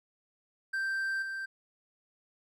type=tone with level steps; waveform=triangle; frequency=1568 Hz; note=G6; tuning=in tune; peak=-28 / -33 dBFS; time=0.73-1.46 s; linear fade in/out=10 ms; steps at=1.22 s; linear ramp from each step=5 ms; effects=none